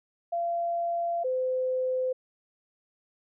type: tone pair in turn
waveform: sine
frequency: 685 / 512.8 Hz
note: F5 / C5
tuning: -34 / -35 cents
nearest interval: perfect fourth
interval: 501 cents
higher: first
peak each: -26 / -25 dBFS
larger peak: second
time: 0.32-1.24 / 1.24-2.13 s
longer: first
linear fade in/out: 10 ms
effects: none